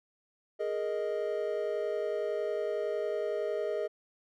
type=chord; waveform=triangle; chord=Ab suspended second; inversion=none; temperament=equal; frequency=415.3 / 466.2 / 622.3 Hz; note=Ab4 / Bb4 / Eb5; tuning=0 / 0 / 0 cents; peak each=-32 / -34 / -32 dBFS; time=0.59-3.88 s; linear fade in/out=20 ms; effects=none